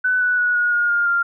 sine tone with pitch steps, 1500 / 1481.9 / 1464 / 1446.4 / 1429 / 1411.7 / 1394.7 Hz, F#6 / F#6 / F#6 / F#6 / F6 / F6 / F6, +23 / +2 / -19 / -40 / +39 / +18 / -3 cents, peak -15 dBFS, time 0.04-1.23 s, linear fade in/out 10 ms, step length 170 ms, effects none

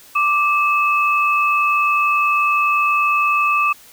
sine tone pair together, 1174.7 / 2594 Hz, D6 / E7, 0 / -28 cents, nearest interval octave + major second, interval 1372 cents, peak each -15 / -18 dBFS, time 0.15-3.73 s, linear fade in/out 10 ms, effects white hiss -45 dBFS RMS until 3.92 s

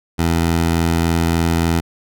15% pulse tone, 83.4 Hz, E2, 21 cents sharp, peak -8 dBFS, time 0.18-1.81 s, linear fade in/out 20 ms, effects none

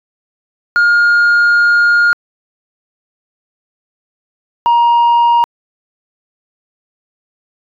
sine tone pair in turn, 1419 / 944.1 Hz, F6 / A#5, +27 / +22 cents, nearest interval perfect fifth, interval 705 cents, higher first, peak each -4 dBFS, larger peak neither, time 0.76-2.13 / 4.66-5.44 s, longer first, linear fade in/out 0 ms, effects tanh soft clip ceiling -6 dBFS

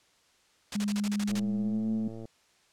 white noise bursts, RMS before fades -35 dBFS, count 9, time 0.72-1.396 s, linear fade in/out 2 ms, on 44 ms, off 35 ms
sine tone with pitch glide, 205.6 to 219.1 Hz, G#3 to A3, -17 to -7 cents, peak -27 dBFS, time 0.75-2.08 s, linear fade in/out 5 ms, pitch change +110 cents, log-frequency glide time 1.58-1.84 s
click train, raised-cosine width 2 ms, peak -30 dBFS, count 109, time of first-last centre 1.29-2.254 s, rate 112 Hz
effects white hiss -65 dBFS RMS until 2.72 s + low-pass 7000 Hz 12 dB/octave

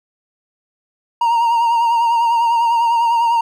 triangle tone with vibrato, 932.3 Hz, A#5, in tune, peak -10 dBFS, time 1.21-3.41 s, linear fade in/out 5 ms, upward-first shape triangle, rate 10 Hz, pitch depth 47 cents each way, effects none

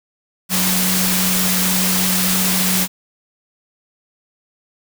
sine tone in noise, 185 Hz, F#3, in tune, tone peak -20 dBFS, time 0.49-2.88 s, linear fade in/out 50 ms, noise white, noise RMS -18 dBFS, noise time 0.49-2.88 s, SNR -5 dB, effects none

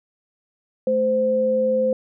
sine tone pair together, 218 / 517.9 Hz, A3 / C5, -16 / -18 cents, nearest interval octave + minor third, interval 1498 cents, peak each -26 / -17 dBFS, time 0.87-1.93 s, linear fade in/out 2 ms, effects none

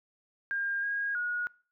sine tone with pitch steps, 1607 / 1634 / 1448 Hz, G6 / G#6 / F#6, +43 / -29 / -38 cents, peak -29 dBFS, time 0.51-1.47 s, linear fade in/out 0 ms, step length 320 ms, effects noise-tail reverb RT60 0.4 s tail -23 dB re dry

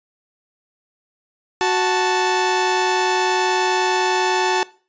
sawtooth tone pair together, 369.6 / 879 Hz, F#4 / A5, -2 / -2 cents, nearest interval octave + minor third, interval 1500 cents, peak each -15 dBFS, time 1.61-4.63 s, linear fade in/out 0 ms, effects noise-tail reverb RT60 0.4 s tail -21 dB re dry + resampled to 16000 Hz

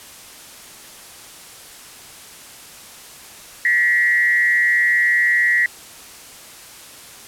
sine tone with frequency modulation, 1920 Hz, B6, 49 cents flat, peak -13 dBFS, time 3.65-5.66 s, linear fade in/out 2 ms, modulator 166 Hz, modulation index 0.63, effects white hiss -40 dBFS RMS until 7.27 s + low-pass 12000 Hz 12 dB/octave

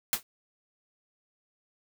white noise with exponential decay, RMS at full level -22 dBFS, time 0.13-0.23 s, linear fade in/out 1 ms, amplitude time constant 20 ms, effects none

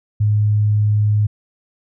sine tone, 105.2 Hz, G#2, 23 cents sharp, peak -12 dBFS, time 0.2-1.27 s, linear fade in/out 10 ms, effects none

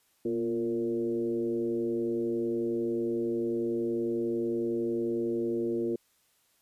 sine tone with frequency modulation, 349.2 Hz, F4, in tune, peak -27 dBFS, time 0.25-5.96 s, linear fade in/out 5 ms, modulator 111 Hz, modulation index 1, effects white hiss -69 dBFS RMS until 6.61 s + resampled to 32000 Hz

